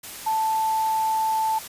sine tone in noise, 880 Hz, A5, in tune, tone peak -20 dBFS, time 0.26-1.59 s, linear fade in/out 10 ms, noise white, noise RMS -37 dBFS, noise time 0.03-1.68 s, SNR +14 dB, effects resampled to 32000 Hz

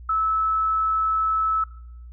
sine tone, 1304 Hz, E6, 19 cents flat, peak -19 dBFS, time 0.09-1.64 s, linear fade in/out 5 ms, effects noise-tail reverb RT60 0.7 s tail -19 dB re dry + added 60 Hz sine -38 dBFS peak until 2.12 s

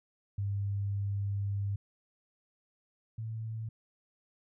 sine tone pair in turn, 100 / 111.37 Hz, G2 / A2, +35 / +21 cents, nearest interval major second, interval 186 cents, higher second, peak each -30 / -35 dBFS, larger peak first, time 0.38-1.76 / 3.18-3.69 s, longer first, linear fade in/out 5 ms, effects none

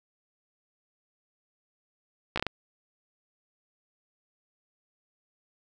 slowing click train, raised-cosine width 0.3 ms, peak -12 dBFS, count 5, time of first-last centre 2.36-2.467 s, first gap 15 ms, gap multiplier 1.4, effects none

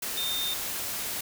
sine tone in noise, 3638 Hz, A#7, 43 cents flat, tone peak -29 dBFS, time 0.17-0.54 s, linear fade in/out 5 ms, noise white, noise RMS -33 dBFS, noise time 0.02-1.21 s, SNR +1 dB, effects none

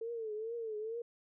sine tone with vibrato, 446.1 Hz, A4, 24 cents sharp, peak -37 dBFS, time 0.01-1.02 s, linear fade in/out 5 ms, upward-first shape triangle, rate 2.3 Hz, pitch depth 110 cents each way, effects none

